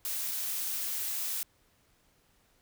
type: noise with dropouts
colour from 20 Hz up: blue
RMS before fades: -34 dBFS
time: 0.05-1.43 s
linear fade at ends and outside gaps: 0 ms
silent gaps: 0.313-0.317 s
effects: pink hiss -68 dBFS RMS until 2.61 s